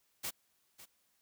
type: noise with echo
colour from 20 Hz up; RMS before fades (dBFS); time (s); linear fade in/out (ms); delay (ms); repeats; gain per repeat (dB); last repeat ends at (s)
white; -38; 0.23-0.31; 20; 550; 1; -15; 0.86
effects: white hiss -75 dBFS RMS until 1.21 s